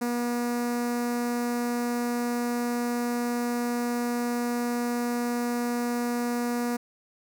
sawtooth tone with notch filter, 240.5 Hz, B3, 46 cents flat, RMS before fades -28 dBFS, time 0.01-6.77 s, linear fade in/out 10 ms, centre 3200 Hz, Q 1.1, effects none

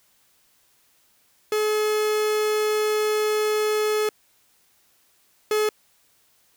45% pulse tone pair in turn, 426.5 / 426.5 Hz, G#4 / G#4, +46 / +46 cents, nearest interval unison, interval 0 cents, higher neither, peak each -20 / -19 dBFS, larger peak second, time 1.52-4.09 / 5.51-5.69 s, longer first, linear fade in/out 2 ms, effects white hiss -62 dBFS RMS until 6.56 s

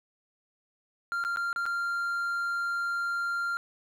triangle tone with dropouts, 1390 Hz, F6, 9 cents flat, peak -26 dBFS, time 1.12-3.57 s, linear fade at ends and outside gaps 0 ms, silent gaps 1.239-1.249 / 1.361-1.371 / 1.529-1.561 / 1.656-1.663 s, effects none

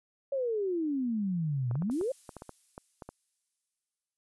sine exponential two-way sweep, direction down then up, 564 to 116.54 to 564 Hz, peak -28 dBFS, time 0.32-2.12 s, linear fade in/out 5 ms, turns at 1.72 s
clicks, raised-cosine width 1 ms, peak -28 dBFS, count 12, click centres 1.712 / 1.755 / 1.822 / 1.899 / 2.012 / 2.292 / 2.367 / 2.421 / 2.493 / 2.779 / 3.022 / 3.09 s
violet noise with exponential decay, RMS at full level -47 dBFS, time 1.91-4.17 s, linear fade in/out 0 ms, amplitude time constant 490 ms
effects resampled to 24000 Hz

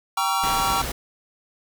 square chord, G diminished seventh, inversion none, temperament just, 784 / 940.8 / 1128.9 / 1354.7 Hz, G5 / Bb5 / Db6 / Fb6, 0 / +16 / +31 / +47 cents, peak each -27 dBFS, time 0.17-0.82 s, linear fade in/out 5 ms
pink noise, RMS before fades -29 dBFS, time 0.43-0.92 s, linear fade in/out 5 ms
effects none

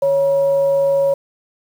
sine tone with frequency modulation, 554.4 Hz, C#5, in tune, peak -12 dBFS, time 0.02-1.14 s, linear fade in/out 5 ms, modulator 402 Hz, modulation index 0.26, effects high-pass 200 Hz 12 dB/octave + 7-bit

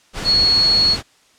sine tone in noise, 4346 Hz, C#8, 35 cents flat, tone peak -11 dBFS, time 0.24-0.97 s, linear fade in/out 50 ms, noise pink, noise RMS -26 dBFS, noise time 0.13-1.03 s, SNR +12 dB, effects white hiss -54 dBFS RMS until 1.38 s + low-pass 7000 Hz 12 dB/octave

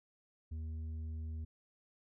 triangle tone with tanh clipping, 79.5 Hz, D#2, 38 cents sharp, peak -40 dBFS, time 0.51-1.45 s, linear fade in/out 10 ms, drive 10 dB, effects none

